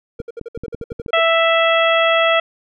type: tone bursts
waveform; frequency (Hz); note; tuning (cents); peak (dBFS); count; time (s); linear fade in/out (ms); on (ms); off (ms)
triangle; 466.2; A#4; 0; -24; 12; 0.19-1.197; 5; 28; 61
type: clicks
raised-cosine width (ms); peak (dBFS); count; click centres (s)
3; -16; 10; 0.202 / 0.413 / 0.575 / 0.636 / 0.682 / 0.746 / 0.813 / 0.919 / 0.998 / 1.062
type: harmonic tone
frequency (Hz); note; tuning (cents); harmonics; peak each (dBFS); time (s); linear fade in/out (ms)
660; E5; +2; 1 / 2 / 3 / 4 / 5; -15 / -18 / -20 / -21 / -22; 1.13-2.4; 5
effects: none